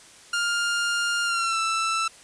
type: tone with pitch glide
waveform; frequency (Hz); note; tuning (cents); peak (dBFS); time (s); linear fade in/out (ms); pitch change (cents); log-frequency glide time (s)
sawtooth; 1405 to 1326.9; F6 to E6; +10 to +11; -19; 0.33-2.08; 5; -99; 1.24-1.59
effects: white hiss -49 dBFS RMS until 2.23 s + resampled to 22050 Hz